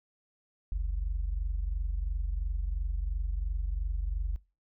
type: tone pair together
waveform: sine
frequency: 45.99 / 68.9 Hz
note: F#1 / C#2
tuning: -10 / -10 cents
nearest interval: perfect fifth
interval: 700 cents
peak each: -28 / -35 dBFS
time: 0.72-4.36 s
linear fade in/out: 0 ms
effects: noise-tail reverb RT60 0.3 s tail -22 dB re dry + tanh soft clip ceiling -24 dBFS